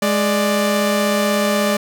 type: tone pair together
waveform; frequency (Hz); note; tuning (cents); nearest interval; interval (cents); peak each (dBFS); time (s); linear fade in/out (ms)
sawtooth; 209.1 / 591; G#3 / D5; +12 / +11; octave + tritone; 1799; -14; 0.02-1.77; 5
effects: none